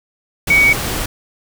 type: tone in noise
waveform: sine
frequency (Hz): 2246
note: C#7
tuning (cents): +22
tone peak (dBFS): -8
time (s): 0.5-0.73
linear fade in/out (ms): 5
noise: pink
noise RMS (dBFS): -21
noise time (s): 0.47-1.06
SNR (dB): +10
effects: none